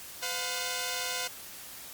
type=tone pair together; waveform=5% pulse; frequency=506.8 / 714 Hz; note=B4 / F5; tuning=+45 / +38 cents; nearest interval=tritone; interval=593 cents; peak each=-23 dBFS; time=0.22-1.28 s; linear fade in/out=10 ms; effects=white hiss -45 dBFS RMS until 1.93 s + Opus 48 kbps